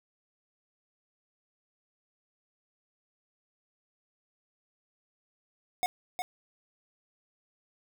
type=tone with echo; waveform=square; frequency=728 Hz; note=F#5; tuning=28 cents flat; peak=-26 dBFS; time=5.83-5.86 s; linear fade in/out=0 ms; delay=360 ms; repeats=1; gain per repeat=-6 dB; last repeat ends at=6.22 s; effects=none